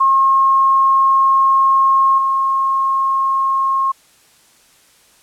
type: tone with level steps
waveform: sine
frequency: 1077 Hz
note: C6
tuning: 50 cents sharp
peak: -9 / -13 dBFS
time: 0-3.92 s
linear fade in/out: 10 ms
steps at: 2.18 s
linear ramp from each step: 2 ms
effects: white hiss -51 dBFS RMS until 5.22 s + low-pass 11000 Hz 12 dB/octave